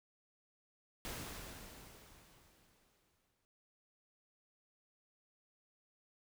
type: noise with exponential decay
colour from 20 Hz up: pink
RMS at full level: -43 dBFS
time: 1.05-3.45 s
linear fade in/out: 0 ms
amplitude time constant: 520 ms
effects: none